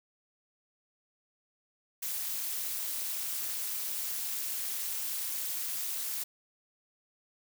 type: noise with amplitude modulation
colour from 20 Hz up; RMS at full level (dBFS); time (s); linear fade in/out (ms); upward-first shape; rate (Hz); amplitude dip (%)
blue; -32; 2.02-6.24; 10; sine; 264; 70
effects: none